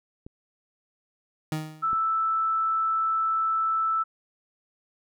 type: clicks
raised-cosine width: 3 ms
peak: -28 dBFS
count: 2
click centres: 0.265 / 1.931 s
type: tone with exponential decay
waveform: 30% pulse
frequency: 155.56 Hz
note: D#3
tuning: in tune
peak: -22 dBFS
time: 1.52-1.98 s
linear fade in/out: 2 ms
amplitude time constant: 100 ms
type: tone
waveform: sine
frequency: 1318.5 Hz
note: E6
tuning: in tune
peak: -22 dBFS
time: 1.82-4.04 s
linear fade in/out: 20 ms
effects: none